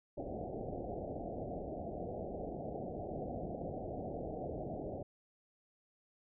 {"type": "low-pass noise", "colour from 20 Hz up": "white", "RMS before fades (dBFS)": -42, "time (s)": [0.17, 5.03], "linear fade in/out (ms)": 10, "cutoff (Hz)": 750, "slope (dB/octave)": 96, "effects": []}